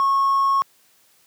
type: tone with hard clipping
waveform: triangle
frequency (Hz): 1095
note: C#6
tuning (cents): -22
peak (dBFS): -16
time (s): 0-0.62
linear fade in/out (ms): 0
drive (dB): 4
effects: white hiss -58 dBFS RMS until 1.26 s + high-pass 100 Hz 12 dB/octave